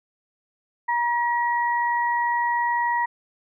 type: tone pair together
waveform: sine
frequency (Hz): 951.6 / 1911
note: A#5 / A#6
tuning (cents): +35 / +43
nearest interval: octave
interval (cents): 1208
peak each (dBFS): -21 / -26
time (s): 0.88-3.06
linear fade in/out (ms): 10
effects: none